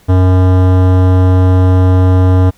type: tone with hard clipping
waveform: sine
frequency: 92.3 Hz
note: F#2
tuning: 4 cents flat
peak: -7 dBFS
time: 0.08-2.51 s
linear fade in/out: 20 ms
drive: 18 dB
effects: pink hiss -48 dBFS RMS until 2.57 s